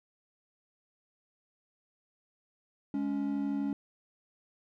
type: tone pair together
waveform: triangle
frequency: 207.7 / 280.1 Hz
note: G#3 / C#4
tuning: 0 / +18 cents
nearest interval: perfect fourth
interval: 518 cents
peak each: -33 / -29 dBFS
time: 2.94-3.73 s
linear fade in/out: 2 ms
effects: none